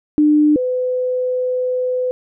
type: tone pair in turn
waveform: sine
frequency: 300 / 504.5 Hz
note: D4 / B4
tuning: +37 / +37 cents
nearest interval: major sixth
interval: 900 cents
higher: second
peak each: -9 / -16 dBFS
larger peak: first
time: 0.18-0.56 / 0.56-2.11 s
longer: second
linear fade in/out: 0 ms
effects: none